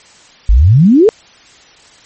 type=exponential sweep; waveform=sine; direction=up; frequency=46.41 to 466.2 Hz; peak=-3 dBFS; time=0.49-1.09 s; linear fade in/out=0 ms; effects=white hiss -42 dBFS RMS until 2.05 s + MP3 32 kbps